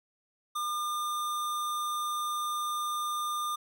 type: tone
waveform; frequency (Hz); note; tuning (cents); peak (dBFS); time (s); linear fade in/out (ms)
square; 1204; D6; +43; -31; 0.55-3.56; 10
effects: none